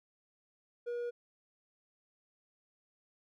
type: tone with hard clipping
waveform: sine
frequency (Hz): 479.3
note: A#4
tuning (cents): +48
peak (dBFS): -36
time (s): 0.86-1.11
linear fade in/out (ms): 20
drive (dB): 3
effects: none